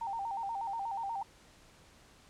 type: tone with vibrato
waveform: sine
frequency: 852 Hz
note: G#5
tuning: 44 cents sharp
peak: -34 dBFS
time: 0.01-1.23 s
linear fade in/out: 5 ms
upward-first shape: square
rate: 8.3 Hz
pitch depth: 130 cents each way
effects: pink hiss -60 dBFS RMS until 2.29 s + low-pass 9000 Hz 12 dB/octave